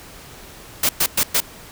white noise bursts, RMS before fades -17 dBFS, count 4, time 0.83-1.404 s, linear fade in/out 5 ms, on 61 ms, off 110 ms, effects pink hiss -41 dBFS RMS until 1.71 s

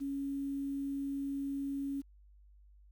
sine tone with quantisation, 277.2 Hz, C#4, in tune, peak -34 dBFS, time 0-2.02 s, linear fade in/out 20 ms, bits 10, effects added 50 Hz sine -57 dBFS peak until 2.91 s

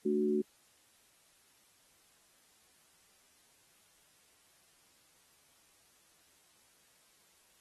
sine chord, D major, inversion second, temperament equal, 220 / 293.7 / 370 Hz, A3 / D4 / F#4, 0 / 0 / 0 cents, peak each -33 / -36 / -30 dBFS, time 0.05-0.42 s, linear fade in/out 10 ms, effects white hiss -67 dBFS RMS until 7.6 s + AAC 32 kbps

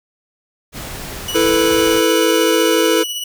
pink noise, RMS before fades -29 dBFS, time 0.72-2.02 s, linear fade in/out 50 ms
sawtooth tone with tremolo, 2941 Hz, F#7, 11 cents flat, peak -17 dBFS, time 1.28-3.24 s, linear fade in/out 5 ms, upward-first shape sine, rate 16 Hz, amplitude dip 40%
square chord, E suspended fourth, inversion none, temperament equal, 329.6 / 440 / 493.9 Hz, E4 / A4 / B4, 0 / 0 / 0 cents, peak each -17 / -17 / -18 dBFS, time 1.34-3.04 s, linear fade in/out 20 ms
effects none

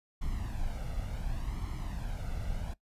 brown noise with flanger, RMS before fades -35 dBFS, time 0.21-2.74 s, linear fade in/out 10 ms, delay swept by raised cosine 0.94 to 1.45 ms, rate 0.69 Hz, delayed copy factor +0.65, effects noise-tail reverb RT60 0.1 s tail -18 dB re dry + resampled to 32000 Hz

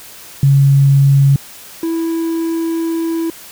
sine / triangle tone pair in turn, 138.59 / 329.6 Hz, C#3 / E4, 0 / 0 cents, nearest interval octave + minor third, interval 1500 cents, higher second, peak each -6 / -13 dBFS, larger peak first, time 0.43-1.36 / 1.83-3.3 s, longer second, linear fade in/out 2 ms, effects white hiss -36 dBFS RMS until 3.51 s

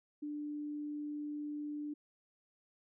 sine tone, 295.9 Hz, D4, 13 cents sharp, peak -38 dBFS, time 0.22-1.94 s, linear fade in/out 10 ms, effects none

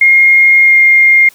sine tone with pitch glide, 2136 to 2122 Hz, C7 to C7, +35 to +24 cents, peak -3 dBFS, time 0.01-1.29 s, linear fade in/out 5 ms, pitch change -11 cents, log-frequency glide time 0.61-0.76 s, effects white hiss -43 dBFS RMS until 1.34 s

